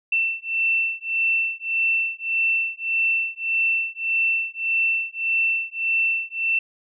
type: beating tone pair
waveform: sine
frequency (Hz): 2682 / 2683.7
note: E7 / E7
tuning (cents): +29 / +30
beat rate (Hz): 1.7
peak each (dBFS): -23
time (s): 0.12-6.59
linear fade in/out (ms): 5
effects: none